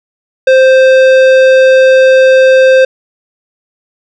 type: tone with tanh clipping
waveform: triangle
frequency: 523.3 Hz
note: C5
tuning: in tune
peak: -4 dBFS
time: 0.47-2.85 s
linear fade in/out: 5 ms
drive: 18 dB
effects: none